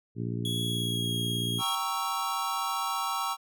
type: harmonic tone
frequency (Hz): 58.27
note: A#1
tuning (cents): 0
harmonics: 2 / 3 / 4 / 5 / 6 / 7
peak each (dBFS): -32 / -36 / -38 / -40 / -42 / -43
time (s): 0.15-1.63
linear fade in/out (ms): 50
type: tone with pitch glide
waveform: 45% pulse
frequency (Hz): 3349 to 3278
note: G#7 to G#7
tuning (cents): +14 to -23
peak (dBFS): -31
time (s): 0.45-1.75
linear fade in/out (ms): 2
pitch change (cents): -37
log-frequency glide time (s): 0.63-1.17
type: chord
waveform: square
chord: G diminished seventh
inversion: none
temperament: equal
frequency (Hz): 784 / 932.3 / 1108.7 / 1318.5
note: G5 / Bb5 / Db6 / Fb6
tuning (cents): 0 / 0 / 0 / 0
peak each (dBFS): -37 / -36 / -34 / -34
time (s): 1.58-3.37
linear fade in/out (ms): 50
effects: none